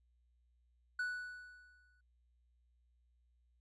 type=tone with exponential decay; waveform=triangle; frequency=1480 Hz; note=F#6; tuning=in tune; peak=-32 dBFS; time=0.99-2.01 s; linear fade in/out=5 ms; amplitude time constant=220 ms; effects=added 60 Hz sine -70 dBFS peak until 3.6 s + resampled to 24000 Hz